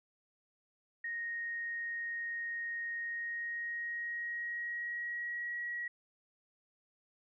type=tone with pitch glide; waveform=sine; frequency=1864.7 to 1912.7 Hz; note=A#6 to A#6; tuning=0 to +44 cents; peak=-36 dBFS; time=1.04-5.88 s; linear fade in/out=5 ms; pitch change=+44 cents; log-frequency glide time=2.98-5.59 s; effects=none